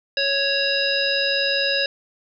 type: harmonic tone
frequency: 554.4 Hz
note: C#5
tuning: in tune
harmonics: 1 / 3 / 5 / 7 / 9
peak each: -25 / -25 / -25 / -25 / -25 dBFS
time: 0.17-1.86 s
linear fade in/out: 2 ms
effects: none